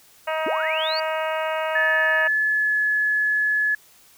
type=harmonic tone; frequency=315.9 Hz; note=D#4; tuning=26 cents sharp; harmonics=2 / 3 / 4 / 5 / 6 / 7 / 8 / 9; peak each=-25 / -29 / -31 / -33 / -35 / -36 / -37 / -38 dBFS; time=0.27-2.28 s; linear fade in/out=10 ms
type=linear sweep; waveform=sine; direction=up; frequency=220 to 4700 Hz; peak=-25 dBFS; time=0.46-1 s; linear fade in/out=5 ms
type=tone with pitch glide; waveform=sine; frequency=1733 to 1707.2 Hz; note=A6 to G#6; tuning=-27 to +47 cents; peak=-18 dBFS; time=1.75-3.75 s; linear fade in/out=5 ms; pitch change=-26 cents; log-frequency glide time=2.05-2.78 s
effects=white hiss -53 dBFS RMS until 4.17 s